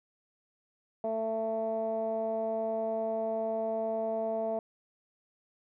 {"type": "tone with low-pass filter", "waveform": "15% pulse", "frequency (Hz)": 222.4, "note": "A3", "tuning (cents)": 19, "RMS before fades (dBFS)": -32, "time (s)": [1.04, 4.59], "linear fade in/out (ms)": 2, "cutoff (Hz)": 670, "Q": 4.3, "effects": []}